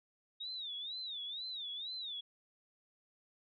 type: tone with vibrato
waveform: sine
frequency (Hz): 3700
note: A#7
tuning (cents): -14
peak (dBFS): -40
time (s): 0.4-2.21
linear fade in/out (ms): 10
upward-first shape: sine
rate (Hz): 2.1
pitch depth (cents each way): 170
effects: none